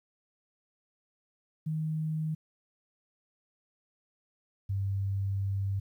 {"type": "tone pair in turn", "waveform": "sine", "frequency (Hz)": [156.7, 98.15], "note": ["D#3", "G2"], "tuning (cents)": [13, 3], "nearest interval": "minor sixth", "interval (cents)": 810, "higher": "first", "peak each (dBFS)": [-29, -28], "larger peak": "second", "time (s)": [[1.66, 2.35], [4.69, 5.8]], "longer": "second", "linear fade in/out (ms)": 10, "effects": ["11-bit"]}